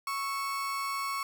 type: tone pair together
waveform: 35% pulse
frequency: 1106.1 / 1318.5 Hz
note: C#6 / E6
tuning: -4 / 0 cents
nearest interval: minor third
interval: 304 cents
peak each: -30 / -40 dBFS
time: 0.07-1.23 s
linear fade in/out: 2 ms
effects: none